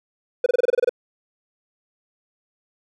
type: tone bursts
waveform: triangle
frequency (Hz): 493.9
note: B4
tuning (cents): 0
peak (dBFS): -11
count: 10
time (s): 0.44-0.894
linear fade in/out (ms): 5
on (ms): 22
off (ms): 26
effects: none